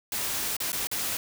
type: noise with dropouts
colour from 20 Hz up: white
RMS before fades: -30 dBFS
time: 0.12-1.17 s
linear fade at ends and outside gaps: 2 ms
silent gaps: 0.567-0.602 / 0.72-0.729 / 0.871-0.914 s
effects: none